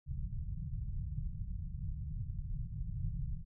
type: low-pass noise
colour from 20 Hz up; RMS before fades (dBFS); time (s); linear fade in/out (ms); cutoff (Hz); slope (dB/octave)
pink; -39; 0.06-3.45; 50; 160; 48
effects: none